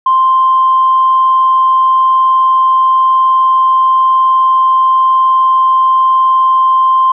sine tone, 1046.5 Hz, C6, in tune, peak -5 dBFS, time 0.06-7.12 s, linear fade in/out 5 ms, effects tanh soft clip ceiling -1 dBFS

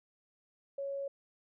sine tone, 555 Hz, C#5, 2 cents sharp, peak -35 dBFS, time 0.78-1.08 s, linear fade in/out 5 ms, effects none

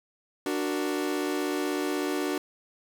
40% pulse chord, D augmented, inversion none, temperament equal, 293.7 / 370 / 466.2 Hz, D4 / F#4 / A#4, 0 / 0 / 0 cents, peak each -29 / -30 / -35 dBFS, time 0.46-2.38 s, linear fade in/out 2 ms, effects none

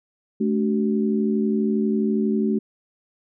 sine tone cluster, 216.4 / 288.7 / 378.7 Hz, A3 / D4 / F#4, -29 / -30 / +40 cents, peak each -20 / -27 / -25 dBFS, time 0.4-2.59 s, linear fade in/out 10 ms, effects none

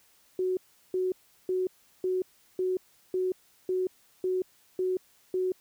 sine tone bursts, 370 Hz, F#4, in tune, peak -25 dBFS, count 10, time 0.39-5.52 s, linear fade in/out 2 ms, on 180 ms, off 370 ms, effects white hiss -63 dBFS RMS until 5.6 s

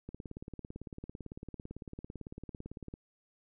click train, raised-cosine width 3 ms, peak -30 dBFS, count 52, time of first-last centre 0.09-2.939 s, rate 17.9 Hz, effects none

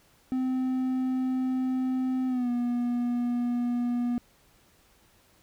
triangle tone with pitch glide, 257.8 to 241.9 Hz, C4 to B3, -26 to -36 cents, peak -23 dBFS, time 0.32-4.18 s, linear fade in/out 0 ms, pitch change -110 cents, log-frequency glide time 2.27-2.5 s, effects pink hiss -62 dBFS RMS until 5.42 s

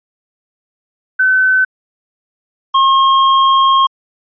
sine / square tone pair in turn, 1520 / 1074.8 Hz, F#6 / C6, +46 / +46 cents, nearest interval tritone, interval 600 cents, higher first, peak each -8 dBFS, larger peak neither, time 1.19-1.65 / 2.74-3.87 s, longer second, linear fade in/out 10 ms, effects resampled to 11025 Hz

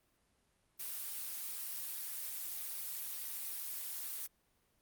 blue noise, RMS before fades -42 dBFS, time 0.79-4.27 s, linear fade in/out 10 ms, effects pink hiss -75 dBFS RMS until 4.81 s + Opus 32 kbps

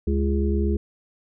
harmonic tone with a mistuned harmonic, 68.6 Hz, C#2, 17 cents flat, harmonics 1 / 3 / 5 / 6, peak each -21 / -26 / -28 / -29 dBFS, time 0.07-0.77 s, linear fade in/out 5 ms, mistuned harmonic 1, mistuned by +97 cents, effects none

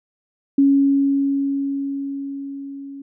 sine tone with level ramp, 277.2 Hz, C#4, in tune, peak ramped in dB -10 to -32 dBFS, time 0.58-3.02 s, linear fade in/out 5 ms, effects none

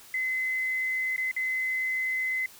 sine tone with dropouts, 2042 Hz, C7, 43 cents flat, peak -26 dBFS, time 0.14-2.46 s, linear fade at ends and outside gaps 2 ms, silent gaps 1.163-1.179 / 1.314-1.364 s, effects white hiss -51 dBFS RMS until 2.59 s

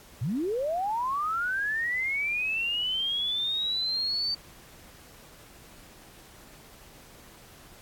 sine linear sweep, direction up, 98 to 4605 Hz, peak -26 dBFS, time 0.21-4.35 s, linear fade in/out 10 ms, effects pink hiss -52 dBFS RMS until 7.81 s + AAC 64 kbps

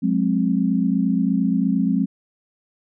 sine tone cluster, 181.5 / 210.1 / 264.6 Hz, F#3 / G#3 / C4, -33 / +20 / +20 cents, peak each -21 dBFS, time 0.02-2.06 s, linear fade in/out 20 ms, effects none

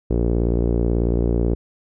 sawtooth tone with low-pass filter, 58.27 Hz, A#1, in tune, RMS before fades -19 dBFS, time 0.1-1.55 s, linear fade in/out 10 ms, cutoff 410 Hz, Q 2.7, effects none

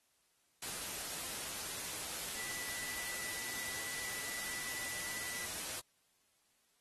sine tone in noise, 1976 Hz, B6, in tune, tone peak -46 dBFS, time 2.36-5.46 s, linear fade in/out 5 ms, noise white, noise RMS -42 dBFS, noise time 0.62-5.8 s, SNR -7 dB, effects white hiss -75 dBFS RMS until 6.8 s + AAC 32 kbps

